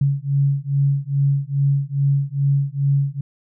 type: beating tone pair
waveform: sine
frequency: 138.59 / 140.99 Hz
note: C#3 / C#3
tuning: 0 / +30 cents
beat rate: 2.4 Hz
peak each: -19 dBFS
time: 0.01-3.21 s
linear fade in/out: 5 ms
effects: none